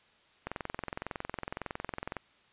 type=click train; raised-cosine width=0.5 ms; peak=-20 dBFS; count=38; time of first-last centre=0.47-2.167 s; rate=21.8 Hz; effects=white hiss -64 dBFS RMS until 2.52 s + resampled to 8000 Hz